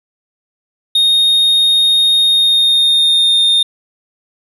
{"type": "tone with pitch glide", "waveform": "triangle", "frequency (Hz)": [3707, 3654], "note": ["A#7", "A#7"], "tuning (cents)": [-10, -35], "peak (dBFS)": -7, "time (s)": [0.95, 3.63], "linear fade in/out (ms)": 5, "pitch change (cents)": -25, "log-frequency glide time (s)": [2.2, 3.43], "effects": []}